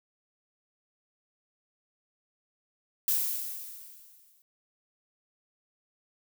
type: noise with exponential decay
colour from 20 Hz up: violet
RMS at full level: -25 dBFS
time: 3.08-4.42 s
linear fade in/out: 1 ms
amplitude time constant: 290 ms
effects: none